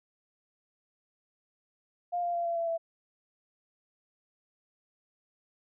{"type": "tone with pitch steps", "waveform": "sine", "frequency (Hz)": [704, 695.9, 687.9, 680, 672.2, 664.5], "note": ["F5", "F5", "F5", "F5", "E5", "E5"], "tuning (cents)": [14, -6, -26, -46, 34, 14], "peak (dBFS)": -28, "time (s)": [2.12, 2.78], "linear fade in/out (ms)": 20, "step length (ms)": 110, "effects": []}